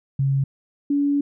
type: tone pair in turn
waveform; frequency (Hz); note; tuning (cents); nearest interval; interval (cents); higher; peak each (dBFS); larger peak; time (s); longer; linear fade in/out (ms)
sine; 136.8 / 285.1; C#3 / C#4; -23 / +49; octave + minor second; 1272; second; -17; neither; 0.19-0.44 / 0.9-1.21; second; 5
effects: none